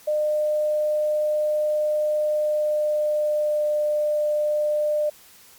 sine tone with pitch glide, 605 to 599.8 Hz, D#5 to D5, -49 to +36 cents, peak -19 dBFS, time 0.07-5.1 s, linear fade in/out 10 ms, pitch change -15 cents, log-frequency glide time 2.25-3.81 s, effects white hiss -50 dBFS RMS until 5.58 s + MP3 96 kbps

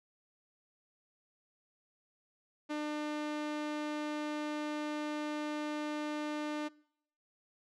sawtooth tone with low-pass filter, 300 Hz, D4, 37 cents sharp, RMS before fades -37 dBFS, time 2.69-6.69 s, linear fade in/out 20 ms, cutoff 5400 Hz, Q 0.54, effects noise-tail reverb RT60 0.7 s tail -24 dB re dry

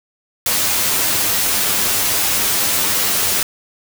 white noise with comb filter, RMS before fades -17 dBFS, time 0.46-3.43 s, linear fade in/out 2 ms, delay 10 ms, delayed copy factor +0.5, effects none

